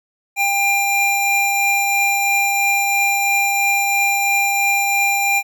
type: tone pair together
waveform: square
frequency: 797 / 2388 Hz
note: G5 / D7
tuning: +28 / +28 cents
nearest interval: octave + perfect fifth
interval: 1900 cents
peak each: -20 / -17 dBFS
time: 0.36-5.43 s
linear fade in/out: 50 ms
effects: none